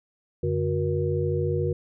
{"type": "tone cluster", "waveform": "sine", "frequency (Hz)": [91.3, 145.2, 363.9, 474.9], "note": ["F#2", "D3", "F#4", "A#4"], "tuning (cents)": [-23, -19, -29, 32], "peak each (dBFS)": -28, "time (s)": [0.43, 1.73], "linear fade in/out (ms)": 5, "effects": []}